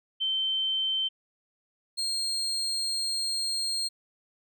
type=tone pair in turn; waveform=sine / 35% pulse; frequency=3100 / 4220 Hz; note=G7 / C8; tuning=-20 / +14 cents; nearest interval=perfect fourth; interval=534 cents; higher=second; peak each=-25 / -26 dBFS; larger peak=first; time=0.2-1.09 / 1.97-3.89 s; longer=second; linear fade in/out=20 ms; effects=none